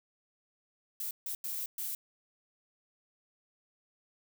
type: noise bursts at uneven times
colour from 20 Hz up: violet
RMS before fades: -37 dBFS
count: 4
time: 1-1.11 / 1.26-1.35 / 1.44-1.66 / 1.78-1.95 s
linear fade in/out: 2 ms
effects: none